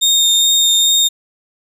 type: tone with vibrato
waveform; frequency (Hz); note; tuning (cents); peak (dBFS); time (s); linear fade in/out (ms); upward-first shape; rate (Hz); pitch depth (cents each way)
30% pulse; 3672; A#7; -27; -7; 0.01-1.09; 20; sine; 2.4; 10
effects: none